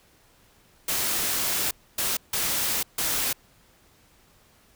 white noise bursts at uneven times, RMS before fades -26 dBFS, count 4, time 0.88-1.71 / 1.98-2.17 / 2.33-2.83 / 2.98-3.33 s, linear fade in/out 5 ms, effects pink hiss -59 dBFS RMS until 4.75 s

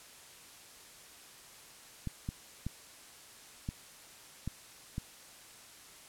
clicks, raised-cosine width 5 ms, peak -23 dBFS, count 6, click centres 2.073 / 2.289 / 2.666 / 3.689 / 4.476 / 4.981 s, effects white hiss -54 dBFS RMS until 6.08 s + low-pass 11000 Hz 12 dB/octave

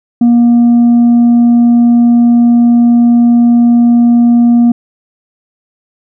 sine tone with tanh clipping, 237.6 Hz, A#3, 33 cents sharp, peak -4 dBFS, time 0.21-4.72 s, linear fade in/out 5 ms, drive 2 dB, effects none

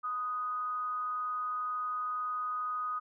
sine tone with amplitude modulation, 1244.5 Hz, D#6, in tune, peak -30 dBFS, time 0.03-3 s, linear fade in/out 20 ms, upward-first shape sine, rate 233 Hz, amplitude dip 40%, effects none

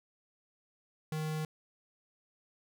square tone, 155.56 Hz, D#3, in tune, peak -34 dBFS, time 1.12-1.45 s, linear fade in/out 2 ms, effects none

